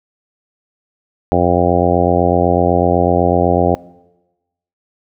harmonic tone, 88 Hz, F2, 14 cents sharp, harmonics 1 / 2 / 3 / 4 / 5 / 6 / 7 / 8 / 9, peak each -19 / -19 / -19 / -19 / -19 / -19 / -19 / -19 / -19 dBFS, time 1.32-3.75 s, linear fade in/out 0 ms, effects noise-tail reverb RT60 1.0 s tail -21 dB re dry

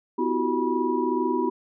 sine tone cluster, 251.5 / 325 / 361.2 / 383.4 / 972 Hz, B3 / E4 / F#4 / G4 / B5, +32 / -24 / -42 / -38 / -28 cents, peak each -28 dBFS, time 0.18-1.5 s, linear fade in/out 10 ms, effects none

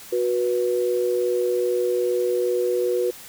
sine tone pair together, 366 / 488.5 Hz, F#4 / B4, -19 / -19 cents, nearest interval perfect fourth, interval 500 cents, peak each -22 dBFS, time 0.12-3.11 s, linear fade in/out 10 ms, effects white hiss -42 dBFS RMS until 3.28 s

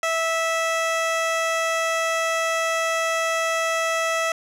15% pulse tone with low-pass filter, 655 Hz, E5, 11 cents flat, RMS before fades -23 dBFS, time 0.03-4.32 s, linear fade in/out 2 ms, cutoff 9600 Hz, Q 0.7, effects none

